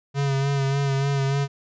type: tone with vibrato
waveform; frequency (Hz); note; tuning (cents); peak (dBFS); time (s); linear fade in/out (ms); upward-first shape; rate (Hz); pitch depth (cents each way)
square; 138.3; C#3; -4; -21; 0.14-1.48; 50; sine; 3.4; 32
effects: resampled to 16000 Hz